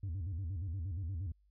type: tone with vibrato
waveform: sine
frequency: 89 Hz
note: F2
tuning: 33 cents sharp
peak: -33 dBFS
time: 0.03-1.32 s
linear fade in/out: 5 ms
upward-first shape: square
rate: 8.5 Hz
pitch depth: 170 cents each way
effects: tanh soft clip ceiling -35 dBFS + added 50 Hz sine -66 dBFS peak until 1.5 s